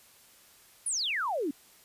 sine exponential sweep, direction down, 10670 to 261.6 Hz, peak -28 dBFS, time 0.86-1.51 s, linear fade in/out 5 ms, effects white hiss -58 dBFS RMS until 1.84 s + resampled to 32000 Hz

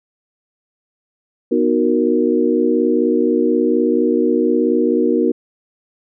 sine chord, B major seventh, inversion none, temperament equal, 246.9 / 311.1 / 370 / 466.2 Hz, B3 / D#4 / F#4 / A#4, 0 / 0 / 0 / 0 cents, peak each -18 dBFS, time 1.51-5.32 s, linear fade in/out 10 ms, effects none

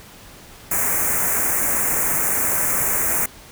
white band-stop noise, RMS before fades -20 dBFS, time 0.71-3.26 s, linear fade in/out 5 ms, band 2300 to 6500 Hz, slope 48 dB/octave, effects pink hiss -43 dBFS RMS until 3.51 s

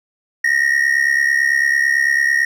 triangle ring-modulated tone, 1870 Hz, A#6, 5 cents sharp, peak -8 dBFS, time 0.44-2.45 s, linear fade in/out 5 ms, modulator 34.5 Hz, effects none

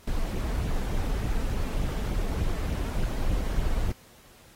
brown noise with flanger, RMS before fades -27 dBFS, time 0.07-3.92 s, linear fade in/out 5 ms, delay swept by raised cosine 0.3 to 4.6 ms, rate 3.4 Hz, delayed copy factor +0.55, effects pink hiss -55 dBFS RMS until 4.55 s + AAC 48 kbps

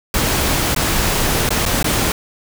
pink noise with dropouts, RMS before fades -17 dBFS, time 0.14-2.12 s, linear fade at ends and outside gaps 2 ms, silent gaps 0.748-0.762 / 1.491-1.505 / 1.654-1.661 / 1.828-1.843 s, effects none

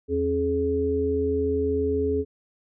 sine tone cluster, 82.2 / 271.2 / 423.1 Hz, E2 / C#4 / G#4, -4 / -38 / +32 cents, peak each -29 / -28 / -23 dBFS, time 0.08-2.25 s, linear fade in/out 50 ms, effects none

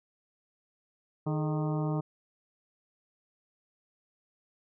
harmonic tone with a mistuned harmonic, 153.9 Hz, D#3, 19 cents flat, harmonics 1 / 2 / 3 / 4 / 5 / 6 / 7 / 8, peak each -29 / -35 / -39 / -41 / -43 / -45 / -46 / -47 dBFS, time 1.26-2.01 s, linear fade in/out 10 ms, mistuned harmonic 3, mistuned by -120 cents, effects none

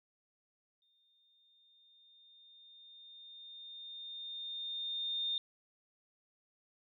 sine tone with exponential growth, 3640 Hz, A#7, 42 cents flat, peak -32 dBFS, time 0.82-5.38 s, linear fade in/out 1 ms, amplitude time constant 990 ms, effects none

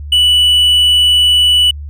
triangle tone, 2960 Hz, F#7, in tune, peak -5 dBFS, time 0.12-1.71 s, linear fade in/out 5 ms, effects added 73 Hz sine -23 dBFS peak until 1.89 s

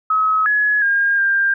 sine tone with pitch steps, 1280 / 1690 / 1616 / 1594 Hz, D#6 / G#6 / G#6 / G6, +49 / +30 / -48 / +28 cents, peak -13 dBFS, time 0.1-1.54 s, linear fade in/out 5 ms, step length 360 ms, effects none

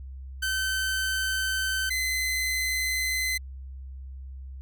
sawtooth tone pair in turn, 1537 / 2043 Hz, G6 / C7, -35 / -42 cents, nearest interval perfect fourth, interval 493 cents, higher second, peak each -22 dBFS, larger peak neither, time 0.42-1.9 / 1.9-3.38 s, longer neither, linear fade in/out 10 ms, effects added 66 Hz sine -37 dBFS peak until 4.61 s

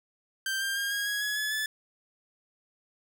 sawtooth tone with pitch steps, 1568 / 1590.8 / 1613.9 / 1637.4 / 1661.2 / 1685.4 / 1709.9 / 1734.8 Hz, G6 / G6 / G6 / G#6 / G#6 / G#6 / A6 / A6, 0 / +25 / +50 / -25 / 0 / +25 / -50 / -25 cents, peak -25 dBFS, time 0.46-1.66 s, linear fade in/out 2 ms, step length 150 ms, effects none

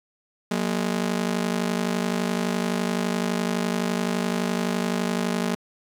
sawtooth ring-modulated tone, 207.7 Hz, G#3, in tune, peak -16 dBFS, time 0.51-5.55 s, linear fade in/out 0 ms, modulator 25.9 Hz, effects low-pass 11000 Hz 12 dB/octave + 8-bit

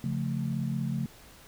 sine chord, Db augmented, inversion none, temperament equal, 138.59 / 174.61 / 220 Hz, Db3 / F3 / A3, 0 / 0 / 0 cents, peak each -31 / -34 / -33 dBFS, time 0.04-1.06 s, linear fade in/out 2 ms, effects pink hiss -53 dBFS RMS until 1.47 s

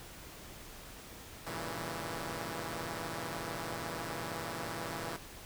5% pulse chord, G diminished seventh, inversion none, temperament equal, 98 / 116.54 / 138.59 / 164.81 Hz, G2 / Bb2 / Db3 / Fb3, 0 / 0 / 0 / 0 cents, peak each -35 / -32 / -34 / -30 dBFS, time 1.46-5.17 s, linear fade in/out 10 ms, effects pink hiss -50 dBFS RMS until 5.45 s

